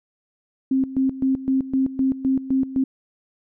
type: tone with tremolo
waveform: sine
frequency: 265.2 Hz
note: C4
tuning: 23 cents sharp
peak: -16 dBFS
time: 0.71-2.84 s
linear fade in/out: 5 ms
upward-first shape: square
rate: 3.9 Hz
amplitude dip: 80%
effects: none